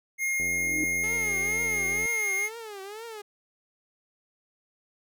square tone, 2137 Hz, C7, 36 cents sharp, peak -26 dBFS, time 0.18-2.5 s, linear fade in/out 50 ms
click train, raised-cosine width 2 ms, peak -28 dBFS, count 147, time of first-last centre 0.4-2.055 s, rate 88.2 Hz
sine tone with exponential growth, 307.9 Hz, D#4, 18 cents flat, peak -26 dBFS, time 0.46-0.84 s, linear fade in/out 0 ms, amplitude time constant 82 ms
sawtooth tone with vibrato, 422.6 Hz, G#4, 30 cents sharp, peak -34 dBFS, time 1.03-3.22 s, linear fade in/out 10 ms, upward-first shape triangle, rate 2.1 Hz, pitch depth 190 cents each way
effects none

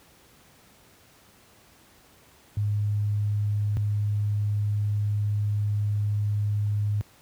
sine tone pair in turn, 103.83 / 103.83 Hz, G#2 / G#2, 0 / 0 cents, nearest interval unison, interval 0 cents, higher neither, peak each -22 dBFS, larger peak neither, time 2.57-3.77 / 3.77-7.01 s, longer second, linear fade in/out 0 ms, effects pink hiss -56 dBFS RMS until 7.21 s + high-pass 60 Hz 12 dB/octave

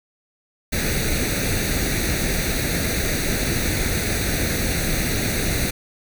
pink noise with comb filter, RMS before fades -22 dBFS, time 0.72-5.71 s, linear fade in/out 10 ms, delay 0.48 ms, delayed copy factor +0.75, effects none

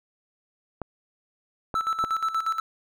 clicks, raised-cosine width 1 ms, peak -17 dBFS, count 3, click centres 0.817 / 1.742 / 2.04 s
triangle tone with tremolo, 1318.5 Hz, E6, in tune, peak -20 dBFS, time 1.75-2.6 s, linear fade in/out 2 ms, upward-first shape square, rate 8.4 Hz, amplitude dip 70%
effects none

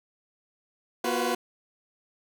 20% pulse tone cluster, 240 / 351.1 / 371.2 / 501 Hz, B3 / F4 / F#4 / B4, -49 / +9 / +6 / +25 cents, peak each -26 dBFS, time 1.04-1.35 s, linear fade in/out 5 ms, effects none

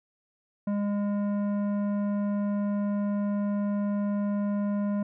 sine tone with tanh clipping, 204 Hz, G#3, 31 cents flat, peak -27 dBFS, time 0.67-5.03 s, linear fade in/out 5 ms, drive 12 dB, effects none

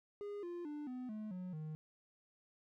triangle tone with pitch steps, 409.6 / 348.4 / 296.4 / 252.1 / 214.5 / 182.46 / 155.21 Hz, G#4 / F4 / D4 / B3 / A3 / F#3 / D#3, -24 / -4 / +16 / +36 / -44 / -24 / -4 cents, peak -40 dBFS, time 0.21-1.75 s, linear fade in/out 0 ms, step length 220 ms, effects none

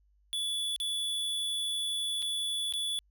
square tone with dropouts, 3438 Hz, A7, 41 cents flat, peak -31 dBFS, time 0.33-2.99 s, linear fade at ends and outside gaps 0 ms, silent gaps 0.762-0.801 / 2.221-2.225 / 2.725-2.737 s, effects added 50 Hz sine -64 dBFS peak until 3.1 s

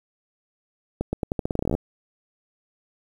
accelerating click train, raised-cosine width 2 ms, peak -11 dBFS, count 17, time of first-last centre 1.01-1.751 s, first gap 120 ms, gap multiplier 0.85, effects 8-bit

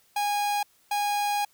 45% pulse tone pair in turn, 822 / 822 Hz, G#5 / G#5, -18 / -18 cents, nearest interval unison, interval 0 cents, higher neither, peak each -24 dBFS, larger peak neither, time 0.16-0.63 / 0.91-1.45 s, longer second, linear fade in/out 5 ms, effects white hiss -63 dBFS RMS until 1.53 s

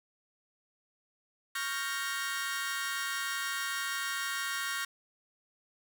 sawtooth chord, G half-diminished seventh, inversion second, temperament equal, 1108.7 / 1396.9 / 1568 / 1864.7 Hz, Db6 / F6 / G6 / Bb6, 0 / 0 / 0 / 0 cents, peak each -36 / -35 / -36 / -33 dBFS, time 1.55-4.85 s, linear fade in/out 5 ms, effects none

